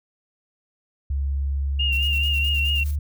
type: tone with pitch glide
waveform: sine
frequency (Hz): 69.3 to 73.42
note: C#2 to D2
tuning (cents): 0 to 0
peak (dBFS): -21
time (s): 1.1-2.99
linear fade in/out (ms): 5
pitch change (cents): +100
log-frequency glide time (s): 1.93-2.11
type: tone with vibrato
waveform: sine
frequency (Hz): 2794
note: F7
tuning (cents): 0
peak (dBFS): -21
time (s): 1.79-2.84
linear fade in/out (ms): 10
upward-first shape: sine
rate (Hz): 4.6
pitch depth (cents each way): 41
type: noise with tremolo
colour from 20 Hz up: blue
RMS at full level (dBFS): -41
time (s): 1.92-2.96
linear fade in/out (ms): 10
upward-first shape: square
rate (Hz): 9.6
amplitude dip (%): 60
effects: none